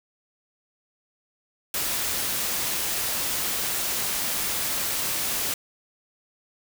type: noise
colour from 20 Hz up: white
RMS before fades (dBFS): -27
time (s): 1.74-5.54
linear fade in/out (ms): 2
effects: none